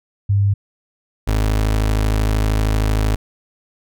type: tone pair in turn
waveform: sine / 30% pulse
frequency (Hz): 100 / 52.97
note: G2 / G#1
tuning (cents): +35 / +35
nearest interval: major seventh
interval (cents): 1100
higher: first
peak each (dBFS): -12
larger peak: neither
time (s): 0.29-0.54 / 1.27-3.16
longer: second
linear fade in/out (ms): 10
effects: none